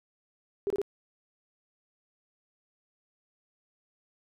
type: tone bursts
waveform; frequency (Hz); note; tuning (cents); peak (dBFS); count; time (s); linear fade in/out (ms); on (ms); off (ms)
sine; 400.9; G4; +39; -26; 3; 0.67-0.816; 0; 32; 25
effects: none